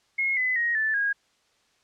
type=tone with pitch steps; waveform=sine; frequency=2160 / 2015 / 1880.4 / 1754.5 / 1637 Hz; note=C#7 / B6 / A#6 / A6 / G#6; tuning=-45 / +34 / +15 / -5 / -25 cents; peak=-22 dBFS; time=0.18-1.13 s; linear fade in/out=10 ms; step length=190 ms; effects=white hiss -66 dBFS RMS until 1.83 s + low-pass 6000 Hz 12 dB/octave